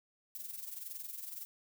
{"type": "noise with amplitude modulation", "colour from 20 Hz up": "violet", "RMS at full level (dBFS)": -42, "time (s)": [0.35, 1.45], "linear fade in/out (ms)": 0, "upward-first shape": "sine", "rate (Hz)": 21.7, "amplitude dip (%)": 65, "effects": []}